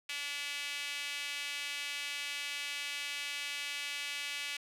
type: tone with high-pass filter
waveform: sawtooth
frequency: 287.8 Hz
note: D4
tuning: 35 cents flat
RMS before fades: -39 dBFS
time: 0.09-4.57 s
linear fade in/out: 5 ms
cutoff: 2500 Hz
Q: 2.5
effects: low-pass 12000 Hz 12 dB/octave